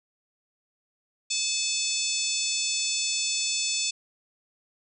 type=harmonic tone with a mistuned harmonic; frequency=882 Hz; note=A5; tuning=4 cents sharp; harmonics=3 / 4 / 5 / 6 / 7 / 8 / 9; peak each=-33 / -33 / -33 / -33 / -33 / -33 / -33 dBFS; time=1.3-3.91 s; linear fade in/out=10 ms; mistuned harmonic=3; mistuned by=-50 cents; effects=none